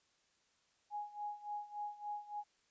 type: tone with tremolo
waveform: sine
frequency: 830.6 Hz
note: G#5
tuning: in tune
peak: -38 dBFS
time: 0.9-2.44 s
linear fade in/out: 50 ms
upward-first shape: sine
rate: 3.5 Hz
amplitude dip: 85%
effects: white hiss -75 dBFS RMS until 2.7 s + resampled to 16000 Hz